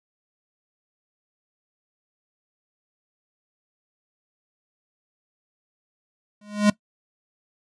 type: tone with exponential growth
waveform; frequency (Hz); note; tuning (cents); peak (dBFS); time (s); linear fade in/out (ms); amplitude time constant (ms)
square; 207.7; G#3; 0; -12; 6.41-6.7; 5; 61
effects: noise-tail reverb RT60 0.1 s tail -19 dB re dry + resampled to 22050 Hz